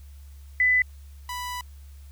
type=tone pair in turn; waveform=sine / sawtooth; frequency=2000 / 988.5 Hz; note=B6 / B5; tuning=+21 / +1 cents; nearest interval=octave; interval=1220 cents; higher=first; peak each=-17 / -27 dBFS; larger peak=first; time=0.6-0.82 / 1.29-1.61 s; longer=second; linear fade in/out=2 ms; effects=added 70 Hz sine -42 dBFS peak until 2.11 s + white hiss -60 dBFS RMS until 2.11 s